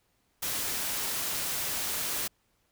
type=noise; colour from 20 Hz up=white; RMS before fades=-32 dBFS; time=0.42-2.28 s; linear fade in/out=10 ms; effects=pink hiss -72 dBFS RMS until 2.71 s